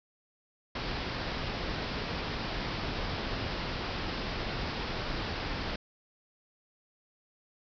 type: low-pass noise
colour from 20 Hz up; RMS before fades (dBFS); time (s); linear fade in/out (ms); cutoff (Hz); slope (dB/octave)
pink; -35; 0.75-5.76; 5; 5300; 96
effects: none